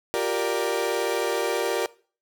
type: chord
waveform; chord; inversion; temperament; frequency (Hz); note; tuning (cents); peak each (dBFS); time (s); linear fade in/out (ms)
35% pulse; G minor seventh; third; equal with one note detuned; 353.3 / 392 / 466.2 / 587.3; F4 / G4 / Bb4 / D5; +20 / 0 / 0 / 0; -29 / -28 / -25 / -28; 0.14-1.86; 0
effects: noise-tail reverb RT60 0.4 s tail -20 dB re dry